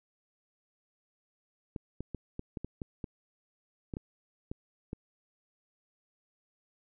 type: clicks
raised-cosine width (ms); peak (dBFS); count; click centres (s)
3; -24; 12; 1.762 / 2.006 / 2.147 / 2.394 / 2.572 / 2.646 / 2.818 / 3.042 / 3.938 / 3.969 / 4.515 / 4.931
effects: none